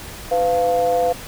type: ring-modulated tone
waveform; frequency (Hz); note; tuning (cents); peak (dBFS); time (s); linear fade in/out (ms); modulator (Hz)
triangle; 97; G2; -18; -10; 0.31-1.13; 10; 601
effects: pink hiss -35 dBFS RMS until 1.27 s